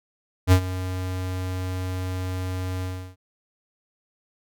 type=tone with ADSR envelope; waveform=square; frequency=92.3 Hz; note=F#2; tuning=4 cents flat; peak=-11 dBFS; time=0.47-3.16 s; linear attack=50 ms; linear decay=80 ms; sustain=-16 dB; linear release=330 ms; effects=none